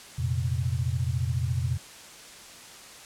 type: chord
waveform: sine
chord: F suspended fourth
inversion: none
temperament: equal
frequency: 87.31 / 116.54 / 130.81 Hz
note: F2 / Bb2 / C3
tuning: 0 / 0 / 0 cents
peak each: -29 dBFS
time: 0.18-1.78 s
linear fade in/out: 10 ms
effects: white hiss -46 dBFS RMS until 3.05 s + low-pass 9000 Hz 12 dB/octave